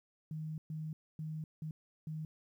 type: tone bursts at uneven times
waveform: sine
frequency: 156.2 Hz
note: D#3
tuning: 7 cents sharp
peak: -38 dBFS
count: 5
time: 0.31-0.58 / 0.7-0.93 / 1.19-1.44 / 1.62-1.71 / 2.07-2.25 s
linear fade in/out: 2 ms
effects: 12-bit